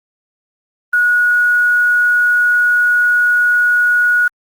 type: tone with quantisation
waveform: sine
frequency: 1456 Hz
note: F#6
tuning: 28 cents flat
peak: -9 dBFS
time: 0.93-4.28 s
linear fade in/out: 5 ms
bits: 6
effects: Opus 32 kbps